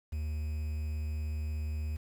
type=tone with quantisation; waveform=triangle; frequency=76.4 Hz; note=D#2; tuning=31 cents flat; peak=-30 dBFS; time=0.12-1.97 s; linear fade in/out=10 ms; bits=9; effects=none